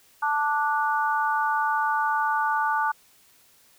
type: chord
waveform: sine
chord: D major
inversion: second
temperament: just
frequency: 881 / 1174.7 / 1468.3 Hz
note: A5 / D6 / F#6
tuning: +2 / 0 / -14 cents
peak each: -24 / -27 / -27 dBFS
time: 0.22-2.92 s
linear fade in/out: 10 ms
effects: white hiss -58 dBFS RMS until 3.78 s